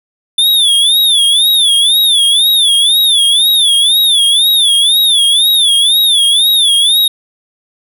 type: tone with vibrato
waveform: square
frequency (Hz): 3520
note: A7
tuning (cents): 0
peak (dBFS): -7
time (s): 0.38-7.08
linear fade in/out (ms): 5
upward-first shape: sine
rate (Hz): 2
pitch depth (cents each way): 140
effects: none